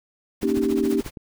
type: noise with tremolo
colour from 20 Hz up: pink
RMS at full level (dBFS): -35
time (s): 0.41-1.11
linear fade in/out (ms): 10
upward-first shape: triangle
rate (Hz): 14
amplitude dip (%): 95
type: chord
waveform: sine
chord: Eb dominant seventh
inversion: second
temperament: equal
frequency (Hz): 233.1 / 277.2 / 311.1 / 392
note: Bb3 / Db4 / Eb4 / G4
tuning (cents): 0 / 0 / 0 / 0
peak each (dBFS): -25 / -25 / -25 / -23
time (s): 0.43-1.01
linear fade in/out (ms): 2
type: clicks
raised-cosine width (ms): 3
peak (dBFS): -21 / -27 / -24 / -23 / -23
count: 5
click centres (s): 0.574 / 0.722 / 0.838 / 1.063 / 1.172
type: noise with exponential growth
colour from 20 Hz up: white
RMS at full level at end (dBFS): -35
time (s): 0.82-0.92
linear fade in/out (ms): 1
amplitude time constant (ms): 21
effects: none